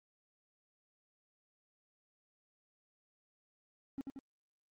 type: tone with echo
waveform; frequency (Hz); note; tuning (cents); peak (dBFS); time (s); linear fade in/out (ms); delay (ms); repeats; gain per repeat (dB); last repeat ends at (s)
triangle; 271.8; C#4; -34; -34; 3.98-4.01; 0; 90; 2; -4; 4.19
effects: tanh soft clip ceiling -31 dBFS + Opus 32 kbps